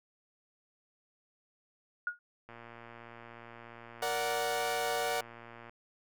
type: tone with exponential decay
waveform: sine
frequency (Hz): 1439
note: F#6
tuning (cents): -49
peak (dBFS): -27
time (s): 2.07-2.19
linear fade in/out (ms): 2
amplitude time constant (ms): 25
type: click train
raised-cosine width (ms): 0.5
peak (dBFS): -34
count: 376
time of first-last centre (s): 2.49-5.695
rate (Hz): 117
type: chord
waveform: sawtooth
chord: Bb augmented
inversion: none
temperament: equal with one note detuned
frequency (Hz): 466.2 / 583.3 / 740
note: Bb4 / D5 / F#5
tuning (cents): 0 / -12 / 0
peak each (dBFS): -32 / -33 / -30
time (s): 4.02-5.21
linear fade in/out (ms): 5
effects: none